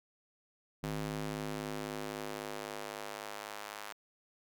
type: tone with high-pass filter sweep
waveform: square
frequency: 51.91 Hz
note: G#1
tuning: in tune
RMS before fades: -41 dBFS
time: 0.83-3.93 s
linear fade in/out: 5 ms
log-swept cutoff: 140 to 970 Hz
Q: 0.95
effects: none